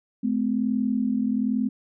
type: tone pair together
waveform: sine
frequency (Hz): 214.3 / 255.4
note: A3 / C4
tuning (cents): -45 / -42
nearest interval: minor third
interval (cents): 303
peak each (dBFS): -24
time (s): 0.23-1.69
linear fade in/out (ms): 10
effects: none